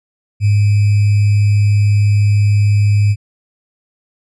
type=tone with sample-and-hold; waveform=sine; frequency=103.1 Hz; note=G#2; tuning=12 cents flat; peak=-8 dBFS; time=0.4-3.16 s; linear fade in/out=50 ms; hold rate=2450 Hz; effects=resampled to 22050 Hz